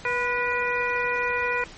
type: harmonic tone with a mistuned harmonic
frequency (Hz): 486.7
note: B4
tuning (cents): -25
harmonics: 1 / 2 / 3 / 4 / 5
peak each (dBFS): -29 / -29 / -29 / -29 / -29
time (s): 0.05-1.64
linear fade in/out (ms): 2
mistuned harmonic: 2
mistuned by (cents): +36
effects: pink hiss -44 dBFS RMS until 1.77 s + MP3 32 kbps